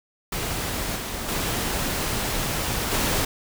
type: noise with level steps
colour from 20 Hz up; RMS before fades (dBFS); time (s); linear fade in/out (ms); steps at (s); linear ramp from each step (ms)
pink; -28 / -31 / -26 / -23; 0.32-3.25; 5; 0.96 / 1.28 / 2.91; 10
effects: none